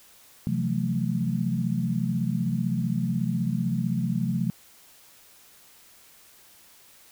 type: chord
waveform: sine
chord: F# half-diminished seventh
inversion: second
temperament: equal with one note detuned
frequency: 130.81 / 169.06 / 185 / 220 Hz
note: C3 / E3 / F#3 / A3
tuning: 0 / +44 / 0 / 0 cents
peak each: -29 dBFS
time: 0.47-4.5 s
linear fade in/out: 0 ms
effects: white hiss -54 dBFS RMS until 7.11 s